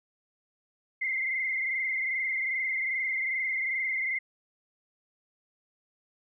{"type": "tone with frequency modulation", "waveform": "sine", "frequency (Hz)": 2093, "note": "C7", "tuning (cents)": 0, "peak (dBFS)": -27, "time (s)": [1.01, 4.19], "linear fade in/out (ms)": 10, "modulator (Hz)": 22.5, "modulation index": 3, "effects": []}